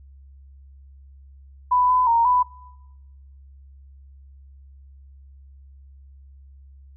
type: tone with pitch steps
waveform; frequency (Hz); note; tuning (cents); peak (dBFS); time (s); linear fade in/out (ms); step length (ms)
sine; 994 / 1005 / 928 / 994; B5 / B5 / A#5 / B5; +11 / +30 / -8 / +11; -15; 1.71-2.43; 10; 180
effects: noise-tail reverb RT60 1.0 s tail -21 dB re dry + added 68 Hz sine -44 dBFS peak until 6.96 s